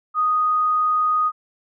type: tone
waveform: sine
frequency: 1243 Hz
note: D#6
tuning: 2 cents flat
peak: -16 dBFS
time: 0.14-1.32 s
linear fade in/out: 50 ms
effects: none